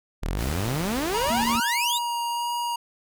sawtooth exponential sweep, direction up, 34.65 to 3987 Hz, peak -21 dBFS, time 0.22-1.99 s, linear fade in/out 20 ms
pink noise, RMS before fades -34 dBFS, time 0.36-1.6 s, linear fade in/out 50 ms
square tone with vibrato, 949 Hz, A#5, 31 cents sharp, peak -26 dBFS, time 1.14-2.76 s, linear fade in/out 5 ms, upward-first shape sine, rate 1.6 Hz, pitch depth 10 cents each way
sine tone, 233.1 Hz, A#3, in tune, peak -25 dBFS, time 1.3-1.6 s, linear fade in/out 2 ms
effects none

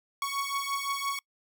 sawtooth beating tone pair, 1110 / 1115.8 Hz, C#6 / C#6, +2 / +11 cents, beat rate 5.8 Hz, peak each -29 dBFS, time 0.22-1.19 s, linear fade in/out 2 ms, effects noise-tail reverb RT60 0.1 s tail -26 dB re dry

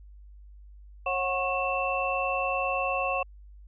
sine tone cluster, 544 / 735 / 1093 / 2670 Hz, C#5 / F#5 / C#6 / E7, -33 / -12 / -25 / +22 cents, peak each -31 dBFS, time 1.06-3.23 s, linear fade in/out 5 ms, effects added 50 Hz sine -46 dBFS peak until 3.67 s

